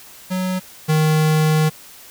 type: tone pair in turn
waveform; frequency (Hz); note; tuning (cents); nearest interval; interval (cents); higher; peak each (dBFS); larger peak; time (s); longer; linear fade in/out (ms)
square; 185 / 155.57; F#3 / D#3; 0 / 0; minor third; 300; first; -20 / -14; second; 0.3-0.6 / 0.88-1.7; second; 20
effects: white hiss -42 dBFS RMS until 2.1 s